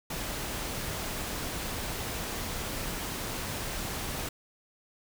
pink noise, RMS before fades -35 dBFS, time 0.1-4.29 s, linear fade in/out 5 ms, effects none

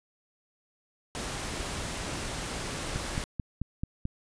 pink noise, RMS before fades -35 dBFS, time 1.15-3.24 s, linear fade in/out 0 ms
click train, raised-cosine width 5 ms, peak -19 dBFS, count 6, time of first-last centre 2.96-4.054 s, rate 4.57 Hz
effects resampled to 22050 Hz

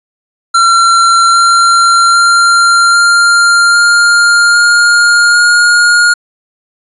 square tone with pitch steps, 1364 / 1374.3 / 1384.6 / 1395.1 / 1405.6 / 1416.2 / 1426.9 Hz, F6 / F6 / F6 / F6 / F6 / F6 / F6, -41 / -28 / -15 / -2 / +11 / +24 / +37 cents, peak -5 dBFS, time 0.54-6.14 s, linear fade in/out 10 ms, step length 800 ms, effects resampled to 24000 Hz

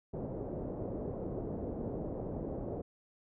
white low-pass noise, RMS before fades -39 dBFS, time 0.13-2.82 s, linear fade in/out 10 ms, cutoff 540 Hz, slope 24 dB/octave, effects none

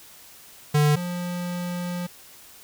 square tone pair in turn, 148.6 / 176.72 Hz, D3 / F3, +21 / +21 cents, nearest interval minor third, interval 300 cents, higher second, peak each -17 / -28 dBFS, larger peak first, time 0.74-0.96 / 0.96-2.07 s, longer second, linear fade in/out 10 ms, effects white hiss -48 dBFS RMS until 2.63 s

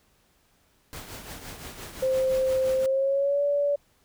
pink noise with tremolo, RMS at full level -38 dBFS, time 0.93-2.86 s, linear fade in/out 0 ms, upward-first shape triangle, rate 5.8 Hz, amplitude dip 60%
sine tone with pitch glide, 523.3 to 574 Hz, C5 to D5, 0 to -40 cents, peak -21 dBFS, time 2.02-3.76 s, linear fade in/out 10 ms, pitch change +160 cents, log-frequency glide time 2.77-3.43 s
effects pink hiss -65 dBFS RMS until 4.04 s

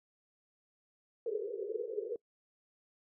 white band-pass noise, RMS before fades -38 dBFS, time 1.26-2.16 s, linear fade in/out 2 ms, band 390 to 480 Hz, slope 96 dB/octave, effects noise-tail reverb RT60 0.1 s tail -25 dB re dry

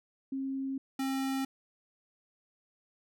sine / square tone pair in turn, 268.9 / 267.9 Hz, C4 / C4, +47 / +41 cents, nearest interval unison, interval 6 cents, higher first, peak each -32 / -31 dBFS, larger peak second, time 0.32-0.78 / 0.99-1.45 s, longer neither, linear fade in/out 5 ms, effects none

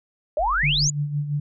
sine exponential sweep, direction up, 569 to 7040 Hz, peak -19 dBFS, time 0.37-0.9 s, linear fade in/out 2 ms
sine tone, 44.74 Hz, F1, 43 cents sharp, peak -29 dBFS, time 0.39-0.88 s, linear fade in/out 10 ms
sine tone with tremolo, 146.2 Hz, D3, 7 cents flat, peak -20 dBFS, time 0.63-1.4 s, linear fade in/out 5 ms, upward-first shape sine, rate 5.9 Hz, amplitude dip 60%
effects none

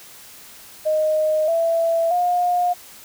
sine tone with pitch steps, 620 / 664.5 / 712.2 Hz, D#5 / E5 / F5, -6 / +14 / +34 cents, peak -16 dBFS, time 0.85-2.74 s, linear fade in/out 20 ms, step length 630 ms, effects white hiss -43 dBFS RMS until 3.04 s

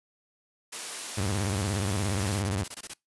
white high-pass noise, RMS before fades -36 dBFS, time 0.72-2.4 s, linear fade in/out 10 ms, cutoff 290 Hz, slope 12 dB/octave
sawtooth tone with vibrato, 98.4 Hz, G2, 7 cents sharp, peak -23 dBFS, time 1.17-2.64 s, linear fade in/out 10 ms, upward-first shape square, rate 17 Hz, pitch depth 140 cents each way
white noise bursts, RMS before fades -38 dBFS, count 12, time 2.19-2.937 s, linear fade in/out 5 ms, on 43 ms, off 21 ms
effects noise-tail reverb RT60 0.2 s tail -25 dB re dry + resampled to 24000 Hz

